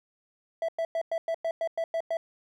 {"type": "tone bursts", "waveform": "triangle", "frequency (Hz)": 659.3, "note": "E5", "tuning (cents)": 0, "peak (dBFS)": -24, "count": 10, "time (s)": [0.62, 2.17], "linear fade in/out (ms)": 2, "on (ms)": 65, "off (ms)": 100, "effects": []}